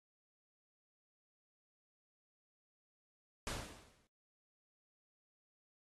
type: noise with exponential decay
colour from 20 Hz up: pink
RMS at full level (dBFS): -39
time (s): 3.47-4.07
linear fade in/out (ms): 0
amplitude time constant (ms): 130
effects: low-pass 10000 Hz 12 dB/octave + AAC 32 kbps